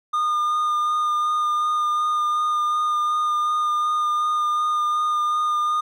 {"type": "tone with vibrato", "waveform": "triangle", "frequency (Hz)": 1216, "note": "D#6", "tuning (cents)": -40, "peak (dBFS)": -17, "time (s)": [0.13, 5.81], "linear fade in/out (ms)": 10, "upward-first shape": "sine", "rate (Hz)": 2.7, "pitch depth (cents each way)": 12, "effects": []}